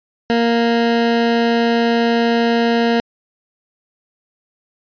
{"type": "tone", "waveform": "20% pulse", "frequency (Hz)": 233.1, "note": "A#3", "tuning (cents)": 0, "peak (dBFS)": -8, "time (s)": [0.3, 3], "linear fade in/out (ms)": 0, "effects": ["resampled to 11025 Hz"]}